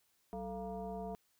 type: tone with frequency modulation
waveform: sine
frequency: 441.1 Hz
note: A4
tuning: 4 cents sharp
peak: -39 dBFS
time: 0.33-1.15 s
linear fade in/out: 0 ms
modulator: 250 Hz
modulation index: 1.5
effects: white hiss -75 dBFS RMS until 1.39 s